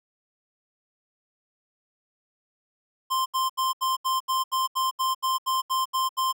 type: tone bursts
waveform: square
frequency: 1046.5 Hz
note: C6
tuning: in tune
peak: -23 dBFS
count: 14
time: 3.1-6.328 s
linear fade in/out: 20 ms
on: 160 ms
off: 76 ms
effects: none